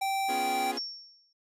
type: tone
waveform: square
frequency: 779 Hz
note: G5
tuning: 11 cents flat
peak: -28 dBFS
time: 0.01-0.72 s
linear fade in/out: 10 ms
type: chord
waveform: sawtooth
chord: C# dominant seventh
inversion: third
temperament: equal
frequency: 246.9 / 277.2 / 349.2 / 415.3 Hz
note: B3 / C#4 / E#4 / G#4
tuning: 0 / 0 / 0 / 0 cents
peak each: -36 dBFS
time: 0.28-0.79 s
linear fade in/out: 20 ms
type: tone with exponential decay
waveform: sine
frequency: 5480 Hz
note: F8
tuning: 34 cents flat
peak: -30 dBFS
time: 0.77-1.33 s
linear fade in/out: 5 ms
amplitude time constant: 120 ms
effects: noise-tail reverb RT60 0.1 s tail -24 dB re dry + resampled to 32000 Hz